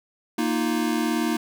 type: chord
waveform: square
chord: Bb suspended fourth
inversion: none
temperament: equal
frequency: 233.1 / 311.1 / 349.2 Hz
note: Bb3 / Eb4 / F4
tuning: 0 / 0 / 0 cents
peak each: -26 / -26 / -30 dBFS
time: 0.38-1.37 s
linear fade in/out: 5 ms
effects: none